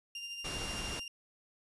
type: tone with tremolo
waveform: 30% pulse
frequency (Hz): 2794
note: F7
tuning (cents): 0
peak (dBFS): -36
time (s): 0.15-1.08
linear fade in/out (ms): 2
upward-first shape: sine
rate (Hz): 13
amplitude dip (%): 40
type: noise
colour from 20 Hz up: pink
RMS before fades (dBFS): -40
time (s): 0.44-1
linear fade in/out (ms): 10
effects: resampled to 24000 Hz

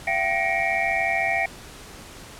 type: tone cluster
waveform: sine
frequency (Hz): 676 / 770 / 1885 / 2189 / 2334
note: E5 / G5 / A#6 / C#7 / D7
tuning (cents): +43 / -31 / +19 / -22 / -11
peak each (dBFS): -27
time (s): 0.07-1.46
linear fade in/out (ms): 5
effects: pink hiss -42 dBFS RMS until 2.39 s + low-pass 11000 Hz 12 dB/octave

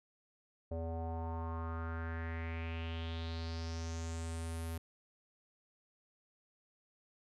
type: tone with low-pass filter sweep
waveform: square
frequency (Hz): 82.3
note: E2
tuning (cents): -2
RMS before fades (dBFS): -40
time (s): 0.71-4.78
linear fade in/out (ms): 5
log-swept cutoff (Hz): 580 to 12000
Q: 4.3
effects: none

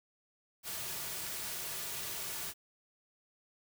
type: noise with comb filter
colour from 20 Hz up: white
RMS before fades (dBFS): -40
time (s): 0.63-2.54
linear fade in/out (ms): 50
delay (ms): 3.8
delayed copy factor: -0.5
effects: none

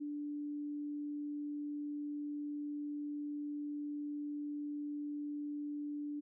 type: tone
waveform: sine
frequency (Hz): 293.1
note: D4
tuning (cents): -3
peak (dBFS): -38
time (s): 0-6.21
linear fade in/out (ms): 20
effects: none

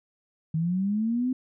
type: linear sweep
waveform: sine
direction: up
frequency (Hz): 155.56 to 260.3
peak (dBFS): -23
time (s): 0.54-1.33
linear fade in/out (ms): 5
effects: none

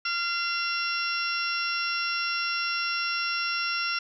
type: harmonic tone with a mistuned harmonic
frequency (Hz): 685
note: F5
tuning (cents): -34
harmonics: 2 / 3 / 4 / 5 / 6 / 7 / 8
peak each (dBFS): -30 / -37 / -31 / -42 / -41 / -42 / -32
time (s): 0.05-3.99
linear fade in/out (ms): 5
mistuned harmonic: 2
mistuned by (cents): +16
effects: none

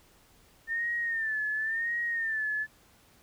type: tone with vibrato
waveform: sine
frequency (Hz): 1800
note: A6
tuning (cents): +39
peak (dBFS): -28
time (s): 0.67-2.67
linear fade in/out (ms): 50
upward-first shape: sine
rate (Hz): 0.94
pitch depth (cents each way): 84
effects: pink hiss -61 dBFS RMS until 3.22 s

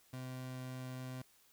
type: tone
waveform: 30% pulse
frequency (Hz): 128.4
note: C3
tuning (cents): -32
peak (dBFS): -40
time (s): 0.13-1.22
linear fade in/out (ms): 5
effects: white hiss -68 dBFS RMS until 1.52 s

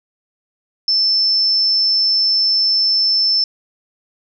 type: tone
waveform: sine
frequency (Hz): 5300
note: E8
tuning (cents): +9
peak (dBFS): -12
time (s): 0.88-3.44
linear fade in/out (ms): 2
effects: none

